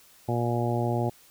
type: harmonic tone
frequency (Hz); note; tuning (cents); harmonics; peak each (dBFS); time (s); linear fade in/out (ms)
119.1; A#2; +38; 1 / 2 / 3 / 4 / 5 / 6 / 7; -27 / -32 / -31 / -36 / -34 / -34 / -34; 0.28-1.1; 10
effects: white hiss -56 dBFS RMS until 1.3 s